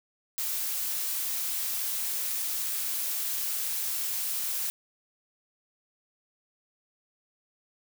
blue noise, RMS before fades -31 dBFS, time 0.38-4.7 s, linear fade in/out 0 ms, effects none

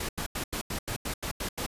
pink noise bursts, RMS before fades -33 dBFS, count 10, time 0-1.664 s, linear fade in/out 5 ms, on 89 ms, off 86 ms, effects resampled to 32000 Hz

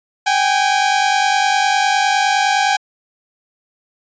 sawtooth tone pair together, 771 / 820.8 Hz, G5 / G#5, -29 / -21 cents, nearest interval minor second, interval 108 cents, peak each -12 dBFS, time 0.26-2.77 s, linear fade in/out 10 ms, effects resampled to 16000 Hz

